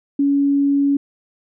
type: tone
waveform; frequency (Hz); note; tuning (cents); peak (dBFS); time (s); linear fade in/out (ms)
sine; 281.2; C#4; +25; -13; 0.19-0.97; 5
effects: none